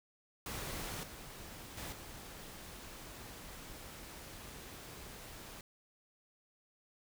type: noise with level steps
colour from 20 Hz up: pink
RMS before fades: -42 / -50 / -44 / -50 dBFS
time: 0.46-5.61 s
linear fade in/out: 2 ms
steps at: 1.03 / 1.77 / 1.92 s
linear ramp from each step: 5 ms
effects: none